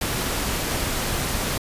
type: noise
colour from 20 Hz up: pink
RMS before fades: -25 dBFS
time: 0.01-1.58 s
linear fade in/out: 5 ms
effects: resampled to 32000 Hz